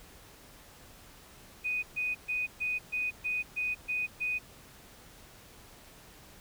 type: tone bursts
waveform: sine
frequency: 2489 Hz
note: D#7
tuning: in tune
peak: -29 dBFS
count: 9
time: 1.64-4.39 s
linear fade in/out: 20 ms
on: 190 ms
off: 130 ms
effects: pink hiss -54 dBFS RMS until 6.4 s